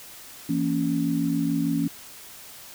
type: chord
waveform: sine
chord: A# diminished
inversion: second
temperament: just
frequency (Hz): 167.82 / 233.1 / 279.7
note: E3 / A#3 / C#4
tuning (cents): +31 / 0 / +16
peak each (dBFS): -27 / -28 / -24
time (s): 0.49-1.88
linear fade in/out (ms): 5
effects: white hiss -44 dBFS RMS until 2.74 s